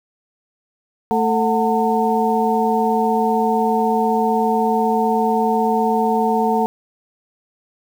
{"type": "tone cluster", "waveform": "sine", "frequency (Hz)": [221.3, 444, 736, 904], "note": ["A3", "A4", "F#5", "A5"], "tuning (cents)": [10, 16, -9, 47], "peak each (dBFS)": -20, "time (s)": [1.11, 6.66], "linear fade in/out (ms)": 0, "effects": ["7-bit"]}